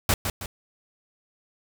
pink noise with echo, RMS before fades -20 dBFS, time 0.09-0.14 s, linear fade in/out 2 ms, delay 160 ms, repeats 2, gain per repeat -7 dB, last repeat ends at 0.46 s, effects none

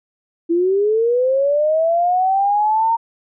sine linear sweep, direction up, 329.6 to 925 Hz, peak -13 dBFS, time 0.49-2.97 s, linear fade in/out 20 ms, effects none

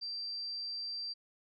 sine tone, 4699 Hz, D8, in tune, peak -37 dBFS, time 0.01-1.14 s, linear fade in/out 20 ms, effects none

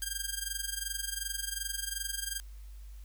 5% pulse tone with amplitude modulation, 1600 Hz, G6, 35 cents sharp, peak -20 dBFS, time 0.02-2.4 s, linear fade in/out 0 ms, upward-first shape sine, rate 22.7 Hz, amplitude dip 80%, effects added 50 Hz sine -44 dBFS peak until 3.04 s + white hiss -64 dBFS RMS until 3.04 s

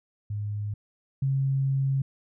sine tone pair in turn, 103.83 / 135.68 Hz, G#2 / C#3, 0 / -37 cents, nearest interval perfect fourth, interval 463 cents, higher second, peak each -28 / -22 dBFS, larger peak second, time 0.3-0.74 / 1.22-2.02 s, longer second, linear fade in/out 5 ms, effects none

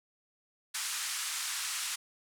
white band-pass noise, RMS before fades -36 dBFS, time 0.74-1.96 s, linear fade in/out 10 ms, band 1100 to 10000 Hz, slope 24 dB/octave, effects none

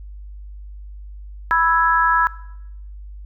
sine chord, E major, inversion second, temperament equal, 987.8 / 1318.5 / 1661.2 Hz, B5 / E6 / G#6, 0 / 0 / 0 cents, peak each -18 dBFS, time 1.51-2.27 s, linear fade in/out 0 ms, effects noise-tail reverb RT60 0.8 s tail -19 dB re dry + added 50 Hz sine -33 dBFS peak until 3.25 s

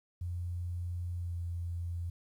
sine tone with pitch glide, 87.7 to 86.14 Hz, F2 to F2, +8 to -23 cents, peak -34 dBFS, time 0.21-2.1 s, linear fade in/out 5 ms, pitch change -31 cents, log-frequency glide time 1.16-1.36 s, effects 11-bit

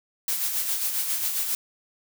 blue noise with tremolo, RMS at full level -25 dBFS, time 0.28-1.55 s, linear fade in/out 2 ms, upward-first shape sine, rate 7.4 Hz, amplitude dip 45%, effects none

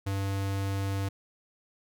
square tone, 98 Hz, G2, in tune, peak -29 dBFS, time 0.06-1.09 s, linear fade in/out 10 ms, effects none

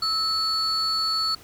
sine tone pair together, 1302 / 4423 Hz, E6 / C#8, -22 / -5 cents, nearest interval octave + major sixth, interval 2117 cents, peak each -26 / -21 dBFS, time 0.02-1.35 s, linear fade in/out 5 ms, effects tanh soft clip ceiling -18 dBFS + pink hiss -49 dBFS RMS until 1.43 s

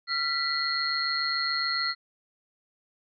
sine tone cluster, 1367 / 1973 / 4183 / 4330 Hz, F6 / B6 / C8 / C#8, -37 / -2 / -1 / -41 cents, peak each -31 dBFS, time 0.07-1.95 s, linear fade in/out 50 ms, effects none

